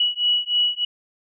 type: beating tone pair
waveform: sine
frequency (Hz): 2929 / 2932.3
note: F#7 / F#7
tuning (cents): -18 / -16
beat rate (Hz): 3.3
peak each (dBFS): -21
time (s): 0-0.85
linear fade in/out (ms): 5
effects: none